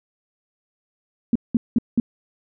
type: tone bursts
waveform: sine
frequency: 233.1 Hz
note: A#3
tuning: in tune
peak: -13 dBFS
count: 4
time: 1.33-2 s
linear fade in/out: 2 ms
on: 25 ms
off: 190 ms
effects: none